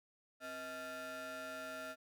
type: ring-modulated tone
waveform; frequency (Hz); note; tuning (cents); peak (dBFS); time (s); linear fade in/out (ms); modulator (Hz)
35% pulse; 373; F#4; +14; -39; 0.4-1.96; 50; 1010
effects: none